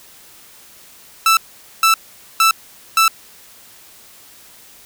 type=tone bursts; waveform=sawtooth; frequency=1323 Hz; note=E6; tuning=6 cents sharp; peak=-6 dBFS; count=4; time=1.26-3.08 s; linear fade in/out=2 ms; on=110 ms; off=460 ms; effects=white hiss -44 dBFS RMS until 4.85 s